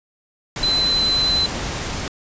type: tone in noise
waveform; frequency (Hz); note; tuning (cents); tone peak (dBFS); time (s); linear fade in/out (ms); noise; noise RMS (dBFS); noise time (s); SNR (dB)
sine; 4045; B7; +41; -16; 0.63-1.46; 2; pink; -26; 0.56-2.08; +7
effects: resampled to 16000 Hz